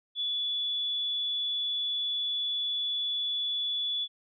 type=tone; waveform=sine; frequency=3434 Hz; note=A7; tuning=43 cents flat; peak=-28 dBFS; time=0.15-4.08 s; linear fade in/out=50 ms; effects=none